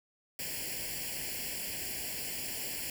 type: noise with comb filter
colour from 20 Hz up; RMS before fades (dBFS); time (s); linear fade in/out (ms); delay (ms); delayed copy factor
white; -38; 0.39-2.9; 2; 0.4; +0.9
effects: none